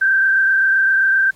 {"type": "tone with frequency modulation", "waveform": "sine", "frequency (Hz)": 1568, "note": "G6", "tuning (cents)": 0, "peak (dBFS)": -11, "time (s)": [0.01, 1.31], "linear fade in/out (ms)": 10, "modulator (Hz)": 27.7, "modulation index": 1.2, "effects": ["pink hiss -51 dBFS RMS until 1.35 s", "MP3 64 kbps"]}